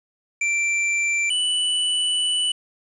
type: tone pair in turn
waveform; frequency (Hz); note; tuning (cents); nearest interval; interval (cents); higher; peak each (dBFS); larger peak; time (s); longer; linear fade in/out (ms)
square; 2349 / 2972; D7 / F#7; 0 / +7; major third; 407; second; -20; neither; 0.41-1.3 / 1.3-2.52; second; 5
effects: resampled to 24000 Hz + 8-bit